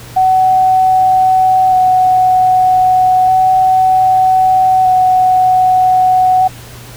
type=tone with vibrato; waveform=sine; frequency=746 Hz; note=F#5; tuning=14 cents sharp; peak=-6 dBFS; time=0.16-6.48 s; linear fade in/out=10 ms; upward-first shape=square; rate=0.32 Hz; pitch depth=10 cents each way; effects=added 120 Hz sine -33 dBFS peak until 6.96 s + pink hiss -34 dBFS RMS until 6.96 s